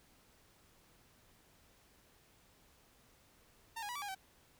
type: tone with pitch steps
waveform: sawtooth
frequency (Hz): 909 / 824 / 974 / 1152 / 815 / 768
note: A#5 / G#5 / B5 / D6 / G#5 / G5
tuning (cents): -44 / -14 / -24 / -34 / -33 / -36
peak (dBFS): -37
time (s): 3.76-4.15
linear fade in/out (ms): 10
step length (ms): 65
effects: pink hiss -67 dBFS RMS until 4.59 s